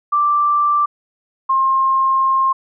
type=tone pair in turn; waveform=sine; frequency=1174.7 / 1064.8 Hz; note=D6 / C6; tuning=0 / +30 cents; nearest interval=major second; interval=170 cents; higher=first; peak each=-12 dBFS; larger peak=neither; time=0.12-0.86 / 1.49-2.53 s; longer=second; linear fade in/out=10 ms; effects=none